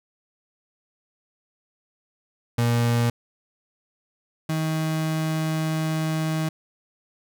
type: tone pair in turn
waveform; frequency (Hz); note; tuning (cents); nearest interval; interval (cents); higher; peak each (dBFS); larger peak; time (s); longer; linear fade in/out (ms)
35% pulse; 118.5 / 158.18; A#2 / D#3; +29 / +29; perfect fourth; 500; second; -17 / -21; first; 2.58-3.1 / 4.49-6.49; second; 5
effects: none